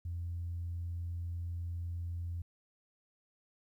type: tone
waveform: sine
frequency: 85.9 Hz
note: F2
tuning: 28 cents flat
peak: -35 dBFS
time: 0.05-2.42 s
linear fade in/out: 5 ms
effects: tanh soft clip ceiling -31 dBFS + 12-bit